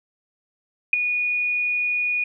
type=tone with ADSR envelope; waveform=sine; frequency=2457 Hz; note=D#7; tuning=22 cents flat; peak=-9 dBFS; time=0.93-2.24 s; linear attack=4 ms; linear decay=9 ms; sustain=-11 dB; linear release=5 ms; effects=none